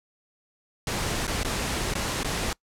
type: noise with dropouts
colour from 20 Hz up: pink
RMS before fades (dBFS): -28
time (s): 0.87-2.53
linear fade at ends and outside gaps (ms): 2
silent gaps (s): 1.27-1.277 / 1.433-1.447 / 1.939-1.952 / 2.233-2.245
effects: noise-tail reverb RT60 0.1 s tail -24 dB re dry + low-pass 10000 Hz 12 dB/octave